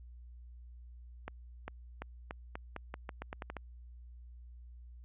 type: accelerating click train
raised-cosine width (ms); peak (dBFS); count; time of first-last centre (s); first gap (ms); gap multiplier
0.5; -25; 13; 1.28-3.567; 400; 0.85
effects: added 60 Hz sine -49 dBFS peak until 5.04 s + resampled to 8000 Hz